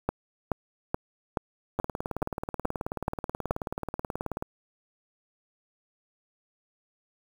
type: two click trains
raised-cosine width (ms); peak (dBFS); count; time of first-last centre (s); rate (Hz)
1; -17 / -11; 50 / 9; 1.79-4.424 / 0.09-3.509; 18.6 / 2.34
effects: 7-bit